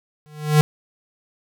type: tone with exponential growth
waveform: square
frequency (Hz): 151.2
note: D#3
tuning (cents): -49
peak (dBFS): -9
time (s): 0.26-0.61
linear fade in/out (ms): 0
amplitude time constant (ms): 74
effects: none